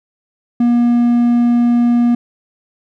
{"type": "tone", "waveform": "triangle", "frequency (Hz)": 239, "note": "A#3", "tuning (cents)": 43, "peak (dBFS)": -7, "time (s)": [0.6, 2.15], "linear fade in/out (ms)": 5, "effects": []}